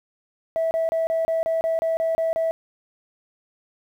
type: tone bursts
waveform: sine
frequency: 653 Hz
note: E5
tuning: 17 cents flat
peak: -18 dBFS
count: 11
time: 0.56-2.51 s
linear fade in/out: 0 ms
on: 150 ms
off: 30 ms
effects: tanh soft clip ceiling -17 dBFS + 9-bit